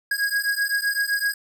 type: beating tone pair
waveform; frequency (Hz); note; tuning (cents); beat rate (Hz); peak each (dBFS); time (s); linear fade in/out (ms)
square; 1642 / 1649.8; G#6 / G#6; -20 / -12; 7.8; -25; 0.11-1.34; 5
effects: none